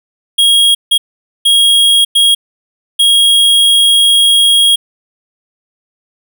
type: tone bursts at uneven times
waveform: square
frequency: 3281 Hz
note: G#7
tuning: 22 cents flat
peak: -6 dBFS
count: 5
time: 0.38-0.75 / 0.91-0.98 / 1.45-2.05 / 2.15-2.35 / 2.99-4.76 s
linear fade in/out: 10 ms
effects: none